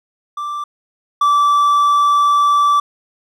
triangle tone pair in turn, 1174.7 / 1161.2 Hz, D6 / D6, 0 / -20 cents, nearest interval unison, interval 20 cents, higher first, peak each -19 / -8 dBFS, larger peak second, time 0.37-0.64 / 1.21-2.8 s, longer second, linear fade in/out 5 ms, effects none

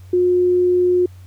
sine tone, 359.4 Hz, F4, 50 cents sharp, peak -12 dBFS, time 0.13-1.06 s, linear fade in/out 5 ms, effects added 92 Hz sine -37 dBFS peak until 1.26 s + pink hiss -54 dBFS RMS until 1.26 s

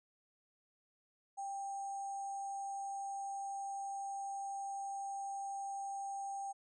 sine tone with sample-and-hold, 789 Hz, G5, 11 cents sharp, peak -39 dBFS, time 1.37-6.53 s, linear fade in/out 20 ms, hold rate 7350 Hz, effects resampled to 24000 Hz

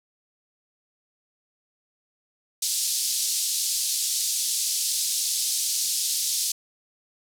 pink band-pass noise, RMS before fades -26 dBFS, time 2.62-6.52 s, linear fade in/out 5 ms, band 4300 to 12000 Hz, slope 24 dB/octave, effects none

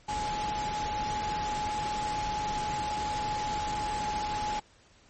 sine tone in noise, 844 Hz, G#5, 28 cents sharp, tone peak -30 dBFS, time 0.08-4.6 s, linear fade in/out 10 ms, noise pink, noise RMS -37 dBFS, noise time 0.08-4.6 s, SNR +4 dB, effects pink hiss -60 dBFS RMS until 5.09 s + MP3 32 kbps

